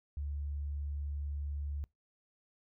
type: tone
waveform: sine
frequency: 72.1 Hz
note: D2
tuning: 31 cents flat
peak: -35 dBFS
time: 0.17-1.84 s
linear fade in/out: 0 ms
effects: noise-tail reverb RT60 0.2 s tail -25 dB re dry